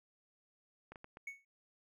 clicks, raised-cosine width 0.5 ms, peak -35 dBFS, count 4, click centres 0.92 / 0.958 / 1.044 / 1.171 s
triangle tone with exponential decay, 2217 Hz, C#7, in tune, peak -37 dBFS, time 1.27-1.45 s, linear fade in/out 5 ms, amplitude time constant 38 ms
effects none

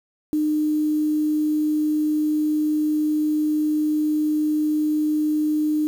sine tone with quantisation, 304.3 Hz, D#4, 38 cents flat, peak -18 dBFS, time 0.33-5.87 s, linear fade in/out 0 ms, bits 7, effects none

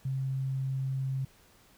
sine tone, 133.4 Hz, C3, 34 cents sharp, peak -29 dBFS, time 0.05-1.25 s, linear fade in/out 5 ms, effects pink hiss -61 dBFS RMS until 1.77 s

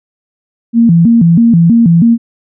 sine tone with vibrato, 197.5 Hz, G3, 13 cents sharp, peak -3 dBFS, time 0.73-2.18 s, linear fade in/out 50 ms, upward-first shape square, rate 3.1 Hz, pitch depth 280 cents each way, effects none

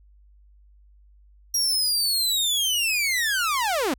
sawtooth linear sweep, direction down, 5680 to 231.7 Hz, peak -18 dBFS, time 1.54-3.94 s, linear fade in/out 5 ms, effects added 50 Hz sine -51 dBFS peak until 3.98 s

